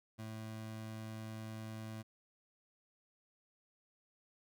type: tone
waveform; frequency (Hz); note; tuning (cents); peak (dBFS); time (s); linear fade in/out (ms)
25% pulse; 110; A2; 0; -40; 0.18-2.03; 20
effects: none